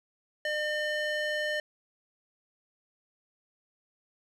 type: tone with band-pass filter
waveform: square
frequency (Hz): 604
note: D5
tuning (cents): +48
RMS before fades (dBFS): -31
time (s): 0.45-1.6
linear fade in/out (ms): 2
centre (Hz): 1900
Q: 1.1
effects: none